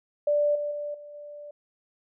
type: tone with level steps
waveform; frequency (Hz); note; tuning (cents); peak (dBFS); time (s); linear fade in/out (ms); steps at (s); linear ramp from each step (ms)
sine; 587.3; D5; 0; -20 / -27 / -30 / -41 / -39; 0.27-1.51; 5; 0.55 / 0.71 / 0.94 / 1.14; 5
effects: none